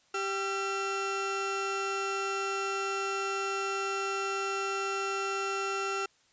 30% pulse tone pair together, 392.3 / 1359 Hz, G4 / F6, +1 / -48 cents, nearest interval octave + minor seventh, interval 2151 cents, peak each -31 / -30 dBFS, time 0.14-6.06 s, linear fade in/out 5 ms, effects white hiss -66 dBFS RMS until 6.32 s + resampled to 16000 Hz

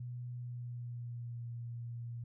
sine tone with pitch glide, 122.5 to 118.26 Hz, B2 to A#2, -14 to +25 cents, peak -40 dBFS, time 0-2.24 s, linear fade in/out 5 ms, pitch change -61 cents, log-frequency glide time 0.34-1.47 s, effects none

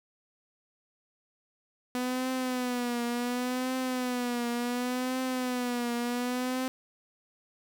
sawtooth tone with vibrato, 248.1 Hz, B3, 8 cents sharp, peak -25 dBFS, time 1.95-6.68 s, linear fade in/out 0 ms, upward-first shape triangle, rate 0.69 Hz, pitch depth 78 cents each way, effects 9-bit

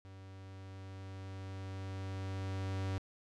45% pulse tone with level ramp, 95.9 Hz, G2, 37 cents flat, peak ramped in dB -50 to -34 dBFS, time 0.05-2.98 s, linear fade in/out 0 ms, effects low-pass 6000 Hz 12 dB/octave

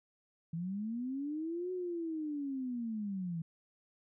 sine linear two-way sweep, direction up then down, 160 to 370 to 160 Hz, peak -35 dBFS, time 0.53-3.42 s, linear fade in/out 5 ms, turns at 1.72 s, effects none

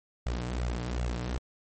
sawtooth tone with flanger, 60.4 Hz, B1, 38 cents flat, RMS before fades -32 dBFS, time 0.26-1.38 s, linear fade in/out 5 ms, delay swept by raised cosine 1.4 to 6.9 ms, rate 2.6 Hz, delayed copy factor +0.75, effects MP3 32 kbps

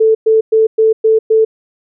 sine tone bursts, 441.5 Hz, A4, 6 cents sharp, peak -6 dBFS, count 6, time 0-1.45 s, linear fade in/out 10 ms, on 150 ms, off 110 ms, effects none

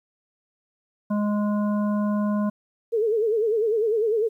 harmonic tone, 207.7 Hz, G#3, in tune, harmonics 1 / 3 / 5 / 7, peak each -21 / -31 / -34 / -43 dBFS, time 1.1-2.5 s, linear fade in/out 10 ms
sine tone with vibrato, 440 Hz, A4, in tune, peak -19 dBFS, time 2.92-4.29 s, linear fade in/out 20 ms, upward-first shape sine, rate 10 Hz, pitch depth 110 cents each way
effects 10-bit

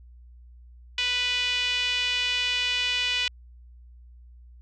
5% pulse tone with band-pass filter, 493.9 Hz, B4, in tune, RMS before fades -26 dBFS, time 0.98-3.28 s, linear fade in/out 2 ms, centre 2800 Hz, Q 2.9, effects added 60 Hz sine -46 dBFS peak until 4.61 s + resampled to 24000 Hz

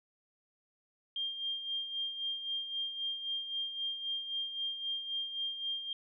sine tone with tremolo, 3200 Hz, G7, 35 cents sharp, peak -32 dBFS, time 1.16-5.93 s, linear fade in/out 2 ms, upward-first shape sine, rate 3.8 Hz, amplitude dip 60%, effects none

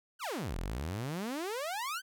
sawtooth exponential two-way sweep, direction down then up, 1601 to 38 to 1601 Hz, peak -31 dBFS, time 0.19-2.02 s, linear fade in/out 50 ms, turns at 0.57 s, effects none

